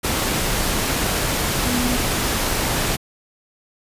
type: tone in noise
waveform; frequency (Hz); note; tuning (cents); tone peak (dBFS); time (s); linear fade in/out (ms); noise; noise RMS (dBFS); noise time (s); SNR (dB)
sine; 245.6; B3; -9; -21; 1.64-1.98; 20; pink; -21; 0.03-2.97; -3
effects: resampled to 32000 Hz